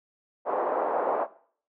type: band-pass noise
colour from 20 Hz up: pink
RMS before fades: -27 dBFS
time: 0.45-1.27 s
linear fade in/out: 50 ms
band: 450 to 1000 Hz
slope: 24 dB/octave
effects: noise-tail reverb RT60 0.5 s tail -17 dB re dry